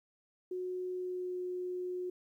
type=tone with pitch glide; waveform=sine; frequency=365.6 to 362.2 Hz; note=F#4 to F#4; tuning=-21 to -37 cents; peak=-35 dBFS; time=0.51-2.1 s; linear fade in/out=5 ms; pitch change=-16 cents; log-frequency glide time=0.91-1.4 s; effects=12-bit